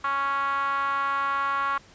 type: tone with band-pass filter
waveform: 5% pulse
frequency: 277.2 Hz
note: C#4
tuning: in tune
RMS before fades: -26 dBFS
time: 0.04-1.78 s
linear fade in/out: 5 ms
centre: 1200 Hz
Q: 9.4
effects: pink hiss -53 dBFS RMS until 1.94 s + resampled to 16000 Hz